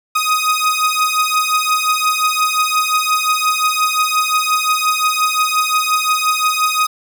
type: beating tone pair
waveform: sawtooth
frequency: 1249 / 1254.7 Hz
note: D#6 / D#6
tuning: +6 / +14 cents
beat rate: 5.7 Hz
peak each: -13 dBFS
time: 0.15-6.87 s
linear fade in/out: 10 ms
effects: none